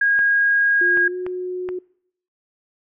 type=tone; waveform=sine; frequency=1635 Hz; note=G#6; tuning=28 cents flat; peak=-14 dBFS; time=0.01-1.08 s; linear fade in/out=5 ms
type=clicks; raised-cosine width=0.5 ms; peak=-18 dBFS; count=4; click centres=0.191 / 0.973 / 1.265 / 1.689 s
type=tone with pitch glide; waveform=sine; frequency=353 to 364.2 Hz; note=F4 to F#4; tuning=+19 to -27 cents; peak=-24 dBFS; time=0.81-1.79 s; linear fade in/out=5 ms; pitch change=+54 cents; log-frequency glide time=1.07-1.15 s
effects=noise-tail reverb RT60 0.7 s tail -24 dB re dry